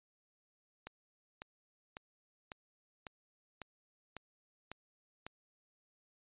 click train, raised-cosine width 0.3 ms, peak -28 dBFS, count 9, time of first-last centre 0.87-5.266 s, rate 1.82 Hz, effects resampled to 8000 Hz

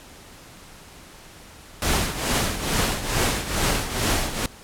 pink noise with tremolo, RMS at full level -20 dBFS, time 1.82-4.46 s, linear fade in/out 2 ms, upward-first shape triangle, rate 2.3 Hz, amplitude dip 75%, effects pink hiss -45 dBFS RMS until 4.63 s + low-pass 12000 Hz 12 dB/octave

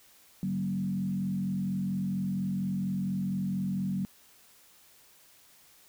sine tone with frequency modulation, 190 Hz, F#3, 46 cents sharp, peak -28 dBFS, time 0.43-4.05 s, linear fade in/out 0 ms, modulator 44.3 Hz, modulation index 0.82, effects white hiss -59 dBFS RMS until 5.88 s

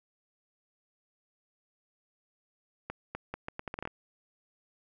accelerating click train, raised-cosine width 0.5 ms, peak -21 dBFS, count 11, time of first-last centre 2.9-3.875 s, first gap 250 ms, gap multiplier 0.76, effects none

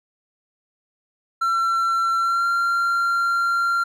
triangle tone with pitch glide, 1353 to 1380.6 Hz, E6 to F6, +45 to -20 cents, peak -16 dBFS, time 1.41-3.84 s, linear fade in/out 10 ms, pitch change +35 cents, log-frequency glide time 2.2-2.46 s, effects none

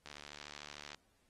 click train, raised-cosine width 0.2 ms, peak -30 dBFS, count 66, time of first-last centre 0.06-0.946 s, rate 73.4 Hz, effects pink hiss -75 dBFS RMS until 1.29 s + AAC 32 kbps

